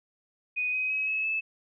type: tone with pitch steps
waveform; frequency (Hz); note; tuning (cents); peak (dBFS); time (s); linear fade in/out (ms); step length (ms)
sine; 2489 / 2519 / 2550 / 2581 / 2613; D#7 / D#7 / D#7 / E7 / E7; 0 / +21 / +42 / -37 / -16; -26; 0.56-1.41; 20; 170
effects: none